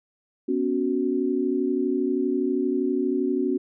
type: chord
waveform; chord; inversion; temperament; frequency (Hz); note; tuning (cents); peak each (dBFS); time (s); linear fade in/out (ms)
sine; B suspended second; none; equal with one note detuned; 246.9 / 279.4 / 370; B3 / C#4 / F#4; 0 / +14 / 0; -27 / -25 / -25; 0.48-3.58; 10
effects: none